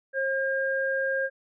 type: tone pair together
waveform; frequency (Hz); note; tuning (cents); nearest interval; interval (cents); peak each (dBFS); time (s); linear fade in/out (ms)
sine; 537 / 1611; C5 / G6; +45 / +47; octave + perfect fifth; 1902; -27; 0.13-1.3; 50
effects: none